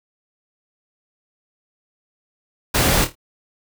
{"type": "noise with echo", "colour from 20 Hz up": "pink", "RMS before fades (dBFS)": -17, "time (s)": [2.74, 3.05], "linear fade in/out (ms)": 10, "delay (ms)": 26, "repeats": 4, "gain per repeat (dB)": -9, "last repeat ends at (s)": 3.154, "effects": []}